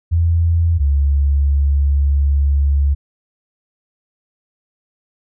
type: tone pair in turn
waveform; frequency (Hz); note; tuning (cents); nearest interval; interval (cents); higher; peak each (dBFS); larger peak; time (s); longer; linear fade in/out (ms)
sine; 83.8 / 70.47; E2 / C#2; +29 / +29; minor third; 300; first; -11; neither; 0.11-0.79 / 0.79-2.95; second; 20
effects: none